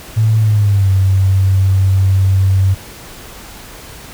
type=tone with pitch glide; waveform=sine; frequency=110 to 95.76 Hz; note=A2 to G2; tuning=0 to -40 cents; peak=-8 dBFS; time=0.16-2.75 s; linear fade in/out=20 ms; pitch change=-240 cents; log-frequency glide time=0.39-0.9 s; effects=added 50 Hz sine -43 dBFS peak until 4.13 s + pink hiss -34 dBFS RMS until 4.13 s